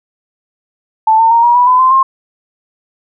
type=tone with pitch steps; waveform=sine; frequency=880 / 904.2 / 929.1 / 954.7 / 980.9 / 1007.9 / 1035.7 / 1064.2 Hz; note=A5 / A5 / A#5 / A#5 / B5 / B5 / C6 / C6; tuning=0 / +47 / -6 / +41 / -12 / +35 / -18 / +29 cents; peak=-5 dBFS; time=1.07-2.03 s; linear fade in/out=5 ms; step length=120 ms; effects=none